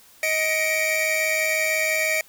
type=tone cluster; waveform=45% pulse; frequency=630 / 1880 / 2252 / 2358 Hz; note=D#5 / A#6 / C#7 / D7; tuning=+21 / +14 / +27 / +6 cents; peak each=-26 / -29 / -25 / -25 dBFS; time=0.23-2.21 s; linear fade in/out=2 ms; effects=white hiss -52 dBFS RMS until 2.28 s